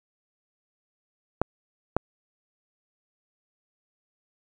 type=clicks; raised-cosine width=1 ms; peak=-7 dBFS; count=2; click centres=1.416 / 1.966 s; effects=none